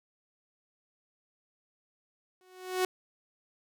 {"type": "tone with exponential growth", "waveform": "sawtooth", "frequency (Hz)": 369.3, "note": "F#4", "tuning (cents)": -3, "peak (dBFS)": -20, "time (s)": [2.41, 2.85], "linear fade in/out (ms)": 1, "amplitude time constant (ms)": 95, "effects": []}